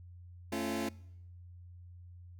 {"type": "chord", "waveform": "sawtooth", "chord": "A augmented", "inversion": "none", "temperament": "just", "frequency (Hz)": [220, 275, 343.8], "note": ["A3", "C#4", "E#4"], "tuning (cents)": [0, -14, -27], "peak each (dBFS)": -34, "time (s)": [0.52, 0.89], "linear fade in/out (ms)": 5, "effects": ["noise-tail reverb RT60 0.8 s tail -23 dB re dry", "added 88 Hz sine -49 dBFS peak until 2.39 s"]}